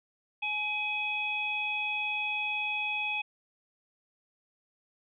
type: harmonic tone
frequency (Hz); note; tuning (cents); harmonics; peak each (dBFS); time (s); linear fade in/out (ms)
842; G#5; +24; 1 / 3 / 4; -38 / -30 / -40; 0.42-3.22; 10
effects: none